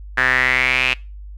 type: tone with band-pass filter sweep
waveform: sawtooth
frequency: 128.5 Hz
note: C3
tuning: 31 cents flat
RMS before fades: -17 dBFS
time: 0.17-0.94 s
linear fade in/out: 10 ms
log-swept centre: 1700 to 2600 Hz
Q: 6.5
effects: noise-tail reverb RT60 0.3 s tail -23 dB re dry + added 50 Hz sine -32 dBFS peak until 1.37 s